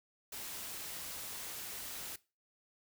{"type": "noise", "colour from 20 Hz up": "white", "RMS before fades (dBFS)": -44, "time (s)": [0.32, 2.16], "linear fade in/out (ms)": 5, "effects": ["noise-tail reverb RT60 0.3 s tail -20 dB re dry"]}